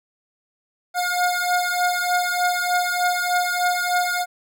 25% pulse beating tone pair, 714 / 717.3 Hz, F5 / F5, +38 / +46 cents, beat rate 3.3 Hz, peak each -18 / -19 dBFS, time 0.94-4.26 s, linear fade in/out 50 ms, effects none

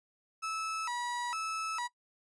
35% pulse tone with vibrato, 1124 Hz, C#6, 24 cents sharp, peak -32 dBFS, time 0.42-1.88 s, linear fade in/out 20 ms, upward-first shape square, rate 1.1 Hz, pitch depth 260 cents each way, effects noise-tail reverb RT60 0.1 s tail -21 dB re dry + resampled to 22050 Hz

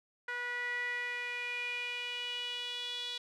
sawtooth tone with band-pass filter sweep, 487.2 Hz, B4, 24 cents flat, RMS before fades -38 dBFS, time 0.28-3.18 s, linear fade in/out 5 ms, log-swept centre 1700 to 3600 Hz, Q 6.4, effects none

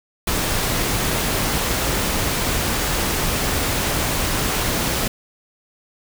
pink noise, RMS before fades -21 dBFS, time 0.27-5.08 s, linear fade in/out 5 ms, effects none

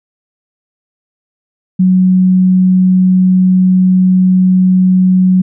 sine tone, 185 Hz, F#3, in tune, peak -5 dBFS, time 1.79-5.42 s, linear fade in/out 10 ms, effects none

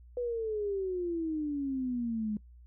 sine exponential sweep, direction down, 495.4 to 207.7 Hz, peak -30 dBFS, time 0.17-2.37 s, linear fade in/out 2 ms, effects noise-tail reverb RT60 0.1 s tail -22 dB re dry + added 60 Hz sine -51 dBFS peak until 2.66 s

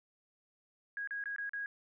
sine tone with dropouts, 1646 Hz, G#6, 16 cents flat, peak -36 dBFS, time 0.97-1.66 s, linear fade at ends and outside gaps 1 ms, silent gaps 1.074-1.108 / 1.239-1.257 / 1.362-1.383 / 1.494-1.534 s, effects none

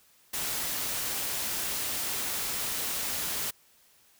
white noise, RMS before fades -32 dBFS, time 0.33-3.51 s, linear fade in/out 10 ms, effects white hiss -62 dBFS RMS until 4.19 s

